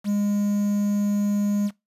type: tone with quantisation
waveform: triangle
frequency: 204.8 Hz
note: G#3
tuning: 24 cents flat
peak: -18 dBFS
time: 0.04-1.71 s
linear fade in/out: 50 ms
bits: 7
effects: noise-tail reverb RT60 0.2 s tail -21 dB re dry + resampled to 32000 Hz